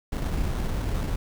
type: noise with sample-and-hold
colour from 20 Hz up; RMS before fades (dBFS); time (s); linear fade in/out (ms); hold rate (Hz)
brown; -27; 0.12-1.16; 5; 2450
effects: none